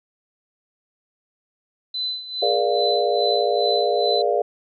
sine tone with tremolo, 4020 Hz, B7, 30 cents sharp, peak -22 dBFS, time 1.94-4.22 s, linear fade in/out 5 ms, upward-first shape sine, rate 2.4 Hz, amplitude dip 75%
sine chord, Bb dominant seventh, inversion third, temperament equal with one note detuned, 415.3 / 475.1 / 587.3 / 698.5 Hz, Ab4 / Bb4 / D5 / F5, 0 / +33 / 0 / 0 cents, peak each -23 dBFS, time 2.42-4.42 s, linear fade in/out 5 ms
effects none

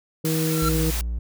harmonic tone, 159.3 Hz, D#3, 41 cents sharp, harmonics 1 / 2 / 3, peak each -23 / -26 / -28 dBFS, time 0.24-0.91 s, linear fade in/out 10 ms
white high-pass noise, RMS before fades -30 dBFS, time 0.25-1.01 s, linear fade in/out 0 ms, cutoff 330 Hz, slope 12 dB/octave
square tone with exponential growth, 1355 Hz, E6, 47 cents sharp, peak -22 dBFS, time 0.41-0.69 s, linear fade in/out 5 ms, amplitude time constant 59 ms
triangle tone, 58.27 Hz, A#1, in tune, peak -22 dBFS, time 0.62-1.19 s, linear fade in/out 5 ms
effects none

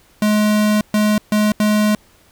square tone bursts at uneven times, 211.3 Hz, G#3, 30 cents sharp, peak -13 dBFS, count 4, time 0.22-0.81 / 0.94-1.18 / 1.32-1.52 / 1.6-1.95 s, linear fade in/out 2 ms, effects pink hiss -52 dBFS RMS until 2.31 s

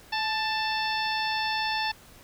harmonic tone with a mistuned harmonic, 885 Hz, A5, 10 cents sharp, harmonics 1 / 2 / 3 / 4 / 5 / 6, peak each -29 / -32 / -34 / -35 / -36 / -37 dBFS, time 0.12-1.92 s, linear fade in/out 10 ms, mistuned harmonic 1, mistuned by -33 cents, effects pink hiss -52 dBFS RMS until 2.23 s

